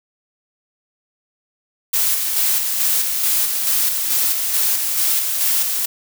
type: noise with tremolo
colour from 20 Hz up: blue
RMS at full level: -17 dBFS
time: 1.93-5.86 s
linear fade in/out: 10 ms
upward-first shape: square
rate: 2.3 Hz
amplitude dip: 35%
effects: none